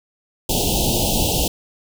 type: band-stop noise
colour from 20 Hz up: pink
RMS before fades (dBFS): -19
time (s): 0.49-1.48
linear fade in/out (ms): 5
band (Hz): 880 to 2700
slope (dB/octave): 96
effects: none